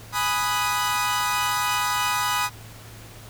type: chord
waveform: sawtooth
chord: G# minor seventh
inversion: none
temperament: equal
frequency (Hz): 830.6 / 987.8 / 1244.5 / 1480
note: G#5 / B5 / D#6 / F#6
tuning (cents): 0 / 0 / 0 / 0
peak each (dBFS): -26 / -22 / -22 / -28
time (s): 0.12-2.5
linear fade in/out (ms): 50
effects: added 110 Hz sine -43 dBFS peak until 3.29 s + pink hiss -45 dBFS RMS until 3.29 s